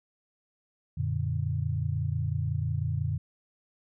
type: chord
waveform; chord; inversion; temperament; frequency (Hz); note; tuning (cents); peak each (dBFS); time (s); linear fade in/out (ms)
sine; Gb augmented; none; equal with one note detuned; 90.65 / 116.54 / 146.83; Gb2 / Bb2 / D3; -35 / 0 / 0; -31; 0.97-3.18; 10
effects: none